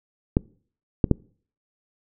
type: clicks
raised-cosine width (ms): 3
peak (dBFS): -4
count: 3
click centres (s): 0.369 / 1.042 / 1.113
effects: noise-tail reverb RT60 0.5 s tail -25 dB re dry